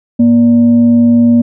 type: tone with frequency modulation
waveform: sine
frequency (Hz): 237.2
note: A#3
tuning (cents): +30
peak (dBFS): -4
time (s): 0.19-1.42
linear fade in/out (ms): 10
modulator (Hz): 343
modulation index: 0.27
effects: none